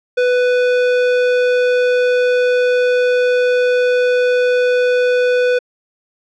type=tone; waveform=square; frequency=496.2 Hz; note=B4; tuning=8 cents sharp; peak=-12 dBFS; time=0.17-5.59 s; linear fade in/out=10 ms; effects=low-pass 3000 Hz 12 dB/octave